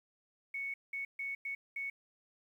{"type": "tone bursts at uneven times", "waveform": "sine", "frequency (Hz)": 2217, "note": "C#7", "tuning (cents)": 0, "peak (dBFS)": -36, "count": 5, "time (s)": [[0.54, 0.74], [0.93, 1.05], [1.19, 1.35], [1.45, 1.55], [1.76, 1.9]], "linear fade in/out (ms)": 5, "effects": ["11-bit"]}